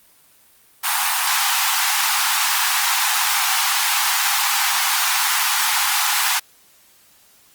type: high-pass noise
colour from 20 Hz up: pink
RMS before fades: -19 dBFS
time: 0.83-6.4 s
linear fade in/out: 20 ms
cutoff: 770 Hz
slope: 96 dB/octave
effects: white hiss -53 dBFS RMS until 7.54 s + Opus 32 kbps